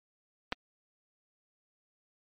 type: clicks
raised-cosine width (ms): 0.3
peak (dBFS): -16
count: 2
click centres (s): 0.523 / 0.527
effects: MP3 64 kbps